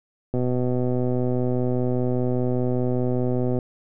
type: click train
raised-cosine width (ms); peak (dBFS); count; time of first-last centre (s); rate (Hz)
2; -12; 407; 0.34-3.588; 125
effects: none